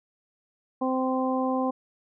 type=harmonic tone; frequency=259.5 Hz; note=C4; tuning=14 cents flat; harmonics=1 / 2 / 3 / 4; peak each=-26 / -29 / -31 / -32 dBFS; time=0.81-1.71 s; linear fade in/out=10 ms; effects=none